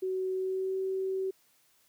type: tone with pitch glide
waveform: sine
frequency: 374.9 to 381 Hz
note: F#4 to G4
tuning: +23 to -49 cents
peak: -29 dBFS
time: 0.02-1.31 s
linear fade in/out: 10 ms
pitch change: +28 cents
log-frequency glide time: 0.33-0.78 s
effects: white hiss -67 dBFS RMS until 1.88 s + high-pass 60 Hz 12 dB/octave